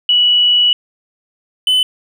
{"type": "tone pair in turn", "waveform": ["sine", "triangle"], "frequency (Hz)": [2941, 3018], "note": ["F#7", "F#7"], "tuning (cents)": [-11, 34], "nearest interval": "unison", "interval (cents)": 45, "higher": "second", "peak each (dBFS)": -8, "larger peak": "neither", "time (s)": [[0.09, 0.73], [1.67, 1.83]], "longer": "first", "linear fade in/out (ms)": 2, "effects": []}